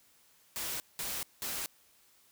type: noise bursts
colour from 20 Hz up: white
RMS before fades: -37 dBFS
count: 3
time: 0.56-1.66 s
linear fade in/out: 0 ms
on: 240 ms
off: 190 ms
effects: white hiss -65 dBFS RMS until 2.31 s